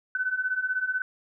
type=beating tone pair; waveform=sine; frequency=1500 / 1516 Hz; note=F#6 / F#6; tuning=+23 / +42 cents; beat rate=16 Hz; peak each=-30 / -27 dBFS; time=0.15-1.02 s; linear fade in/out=2 ms; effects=none